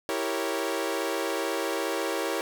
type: chord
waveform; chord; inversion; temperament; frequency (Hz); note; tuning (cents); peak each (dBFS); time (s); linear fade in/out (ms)
sawtooth; E diminished seventh; none; equal; 329.6 / 392 / 466.2 / 554.4; E4 / G4 / Bb4 / Db5; 0 / 0 / 0 / 0; -29; 0.09-2.41; 0
effects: none